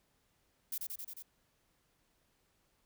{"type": "noise with echo", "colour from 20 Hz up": "violet", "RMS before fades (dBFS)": -38, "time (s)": [0.72, 0.78], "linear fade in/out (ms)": 5, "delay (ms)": 89, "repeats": 5, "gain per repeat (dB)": -2, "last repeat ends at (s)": 1.225, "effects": ["pink hiss -75 dBFS RMS until 2.85 s"]}